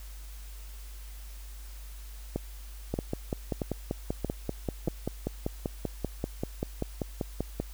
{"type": "two click trains", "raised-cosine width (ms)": 2, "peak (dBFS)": [-16, -16], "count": [5, 25], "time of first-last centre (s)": [[2.36, 4.876], [2.94, 7.6]], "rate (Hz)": [1.59, 5.15], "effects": ["added 50 Hz sine -41 dBFS peak until 7.73 s", "white hiss -53 dBFS RMS until 7.73 s"]}